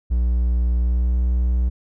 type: tone with pitch glide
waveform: triangle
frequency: 60.1 to 61.19 Hz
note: B1 to B1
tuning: -46 to -15 cents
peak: -14 dBFS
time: 0.1-1.7 s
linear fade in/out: 20 ms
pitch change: +31 cents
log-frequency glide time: 0.79-1.14 s
effects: none